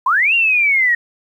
sine linear two-way sweep, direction up then down, 952 to 2800 to 1857 Hz, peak -11 dBFS, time 0.06-0.95 s, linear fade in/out 5 ms, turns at 0.34 s, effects 8-bit

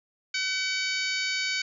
harmonic tone with a mistuned harmonic, 758 Hz, F#5, 42 cents sharp, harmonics 2 / 3 / 4 / 5 / 6 / 7 / 8 / 9, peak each -34 / -30 / -37 / -37 / -32 / -40 / -42 / -40 dBFS, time 0.34-1.62 s, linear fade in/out 5 ms, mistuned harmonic 5, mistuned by -18 cents, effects none

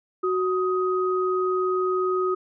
sine tone pair together, 370.8 / 1253.7 Hz, F#4 / D#6, +4 / +13 cents, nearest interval octave + major sixth, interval 2109 cents, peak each -22 / -26 dBFS, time 0.23-2.35 s, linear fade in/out 10 ms, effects none

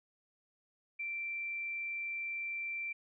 sine tone, 2349 Hz, D7, in tune, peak -36 dBFS, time 0.99-2.93 s, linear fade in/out 10 ms, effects none

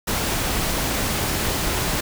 pink noise, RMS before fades -23 dBFS, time 0.07-2.01 s, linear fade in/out 10 ms, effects none

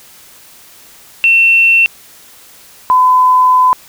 sine tone pair in turn, 2700 / 1011.4 Hz, E7 / B5, +41 / +41 cents, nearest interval octave + perfect fourth, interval 1700 cents, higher first, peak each -5 dBFS, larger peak neither, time 1.24-1.86 / 2.9-3.73 s, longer second, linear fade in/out 0 ms, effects white hiss -40 dBFS RMS until 3.88 s

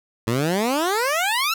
15% pulse exponential sweep, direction up, 108.6 to 1376 Hz, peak -13 dBFS, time 0.27-1.54 s, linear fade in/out 5 ms, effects none

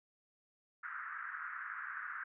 pink band-pass noise, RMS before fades -44 dBFS, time 0.83-2.24 s, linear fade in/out 10 ms, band 1300 to 1700 Hz, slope 48 dB/octave, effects none

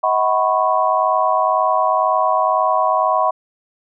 sine tone cluster, 636 / 745 / 995 / 1097 Hz, D#5 / F#5 / B5 / C#6, +38 / +12 / +13 / -18 cents, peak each -19 dBFS, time 0.03-3.31 s, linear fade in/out 10 ms, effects none

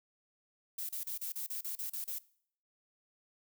violet noise bursts, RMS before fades -39 dBFS, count 10, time 0.78-2.186 s, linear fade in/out 5 ms, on 110 ms, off 34 ms, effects noise-tail reverb RT60 0.6 s tail -21 dB re dry

